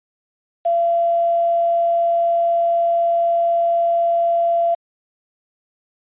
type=tone with quantisation; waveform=sine; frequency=681 Hz; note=F5; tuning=44 cents flat; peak=-14 dBFS; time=0.65-4.75 s; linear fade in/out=10 ms; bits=7; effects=resampled to 8000 Hz